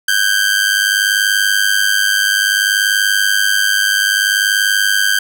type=ring-modulated tone; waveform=sawtooth; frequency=1568 Hz; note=G6; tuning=in tune; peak=-5 dBFS; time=0.08-5.19 s; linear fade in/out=5 ms; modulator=50.3 Hz; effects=none